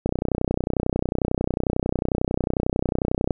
click train, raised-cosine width 2 ms, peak -8 dBFS, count 102, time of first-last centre 0.06-3.308 s, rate 31.1 Hz, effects none

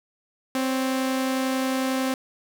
sawtooth tone pair together, 261.6 / 554.3 Hz, C4 / C#5, 0 / 0 cents, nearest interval octave + minor second, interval 1300 cents, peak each -19 / -31 dBFS, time 0.55-2.14 s, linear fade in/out 2 ms, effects none

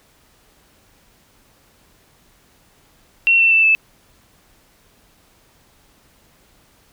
sine tone with pitch steps, 2722 / 2689 / 2657 / 2625 Hz, F7 / E7 / E7 / E7, -45 / +34 / +13 / -8 cents, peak -10 dBFS, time 3.27-3.75 s, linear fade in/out 0 ms, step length 120 ms, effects pink hiss -55 dBFS RMS until 6.92 s

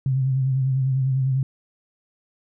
sine tone with vibrato, 132.3 Hz, C3, 20 cents sharp, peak -18 dBFS, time 0.06-1.43 s, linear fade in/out 2 ms, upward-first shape sine, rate 10 Hz, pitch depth 44 cents each way, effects none

